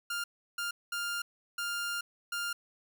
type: tone bursts at uneven times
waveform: sawtooth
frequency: 1400 Hz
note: F6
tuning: 4 cents sharp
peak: -29 dBFS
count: 5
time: 0.1-0.24 / 0.58-0.71 / 0.92-1.22 / 1.58-2.01 / 2.32-2.53 s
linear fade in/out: 5 ms
effects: 11-bit